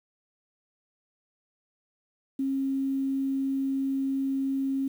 sine tone with quantisation, 270.3 Hz, C#4, 44 cents flat, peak -25 dBFS, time 2.39-4.88 s, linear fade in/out 5 ms, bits 9, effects none

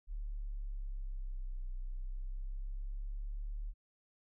sine exponential two-way sweep, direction down then up, 37.04 to 31.03 to 37.04 Hz, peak -37 dBFS, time 0.07-3.74 s, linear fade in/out 50 ms, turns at 1.71 s, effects none

